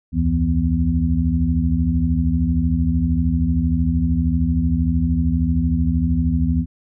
sine tone cluster, 69.9 / 82.9 / 166.5 / 248.2 Hz, C#2 / E2 / E3 / B3, +15 / +10 / +18 / +9 cents, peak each -21 dBFS, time 0.12-6.66 s, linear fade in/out 50 ms, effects none

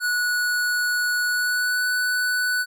square tone with pitch glide, 1468 to 1489.4 Hz, F#6 to F#6, -14 to +11 cents, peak -21 dBFS, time 0-2.66 s, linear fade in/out 50 ms, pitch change +25 cents, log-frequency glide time 1.27-1.86 s, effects none

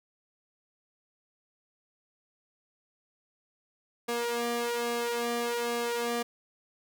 sawtooth tone with flanger, 237.1 Hz, A#3, 30 cents sharp, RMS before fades -31 dBFS, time 4.08-6.23 s, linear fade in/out 10 ms, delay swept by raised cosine 1.8 to 2.52 ms, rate 1.2 Hz, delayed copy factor +1, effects none

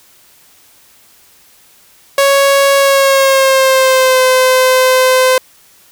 sawtooth tone with pitch glide, 554.4 to 514.3 Hz, C#5 to C5, 0 to -30 cents, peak -3 dBFS, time 2.18-5.38 s, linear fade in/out 2 ms, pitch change -130 cents, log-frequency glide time 2.77-4.21 s, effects white hiss -46 dBFS RMS until 5.91 s

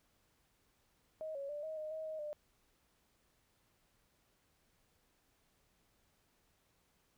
sine tone with pitch steps, 629 / 556 / 589 / 631 / 617 / 633 / 628 / 598 Hz, D#5 / C#5 / D5 / D#5 / D#5 / D#5 / D#5 / D5, +19 / +5 / +5 / +24 / -15 / +30 / +16 / +31 cents, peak -40 dBFS, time 1.21-2.33 s, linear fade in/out 0 ms, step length 140 ms, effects pink hiss -75 dBFS RMS until 7.17 s

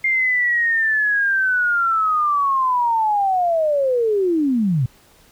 sine linear sweep, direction down, 2119 to 116.4 Hz, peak -15 dBFS, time 0.04-4.86 s, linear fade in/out 5 ms, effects pink hiss -52 dBFS RMS until 5.31 s

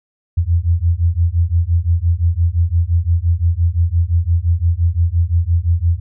sine beating tone pair, 82.41 / 88.21 Hz, E2 / F2, 0 / +18 cents, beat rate 5.8 Hz, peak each -15 dBFS, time 0.37-6 s, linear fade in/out 10 ms, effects none

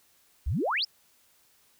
sine exponential sweep, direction up, 53.4 to 5680 Hz, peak -25 dBFS, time 0.46-0.85 s, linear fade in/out 10 ms, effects white hiss -64 dBFS RMS until 1.79 s

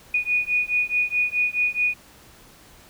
sine beating tone pair, 2463 / 2467.7 Hz, D#7 / D#7, -18 / -15 cents, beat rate 4.7 Hz, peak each -23 dBFS, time 0.14-1.94 s, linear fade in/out 5 ms, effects pink hiss -50 dBFS RMS until 2.89 s

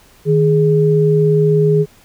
sine tone pair together, 155.82 / 416 Hz, D#3 / G#4, +3 / +3 cents, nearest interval octave + perfect fourth, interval 1700 cents, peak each -12 dBFS, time 0.25-1.86 s, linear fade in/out 50 ms, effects pink hiss -48 dBFS RMS until 2.04 s

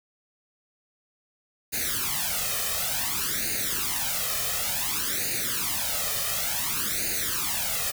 white noise with flanger, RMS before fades -28 dBFS, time 1.72-7.92 s, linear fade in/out 20 ms, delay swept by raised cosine 0.45 to 1.65 ms, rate 0.56 Hz, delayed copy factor +0.9, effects none

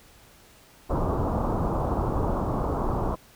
pink low-pass noise, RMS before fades -26 dBFS, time 0.89-3.16 s, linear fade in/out 20 ms, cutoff 1200 Hz, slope 48 dB/octave, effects pink hiss -54 dBFS RMS until 3.35 s

